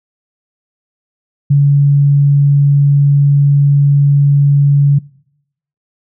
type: tone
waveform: sine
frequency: 142.1 Hz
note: C#3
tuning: 43 cents sharp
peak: -5 dBFS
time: 1.5-4.99 s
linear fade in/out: 10 ms
effects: noise-tail reverb RT60 0.8 s tail -24 dB re dry